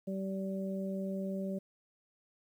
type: harmonic tone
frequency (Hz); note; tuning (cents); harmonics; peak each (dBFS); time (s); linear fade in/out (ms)
192.6; G3; -30; 1 / 2 / 3; -35 / -43 / -41; 0.07-1.59; 10
effects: 11-bit